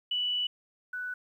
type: tone pair in turn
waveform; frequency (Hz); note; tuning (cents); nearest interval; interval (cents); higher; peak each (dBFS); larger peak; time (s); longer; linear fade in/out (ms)
sine; 2960 / 1486.9; F#7 / F#6; 0 / +8; octave; 1192; first; -27 / -33; first; 0.11-0.47 / 0.93-1.14; first; 5
effects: 11-bit